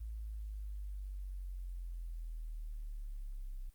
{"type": "linear sweep", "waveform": "sine", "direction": "down", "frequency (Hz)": [55, 31.82], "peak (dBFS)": -40, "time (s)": [0, 3.7], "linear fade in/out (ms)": 10, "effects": ["white hiss -72 dBFS RMS until 3.74 s", "Opus 32 kbps"]}